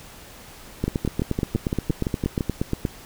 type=two click trains; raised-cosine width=3 ms; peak=-9 / -10 dBFS; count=18 / 10; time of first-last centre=0.84-2.852 / 0.88-2.408 s; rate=8.45 / 5.89 Hz; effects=pink hiss -44 dBFS RMS until 3.05 s